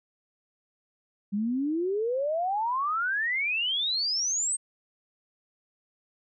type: exponential sweep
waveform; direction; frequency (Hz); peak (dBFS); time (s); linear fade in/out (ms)
sine; up; 196 to 8490; -25; 1.32-4.57; 20
effects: none